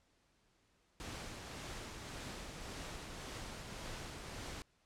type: noise with tremolo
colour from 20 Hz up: pink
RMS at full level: -45 dBFS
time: 1-4.62 s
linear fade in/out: 0 ms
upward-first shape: triangle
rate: 1.8 Hz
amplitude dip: 35%
effects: pink hiss -74 dBFS RMS until 4.85 s + low-pass 8000 Hz 12 dB/octave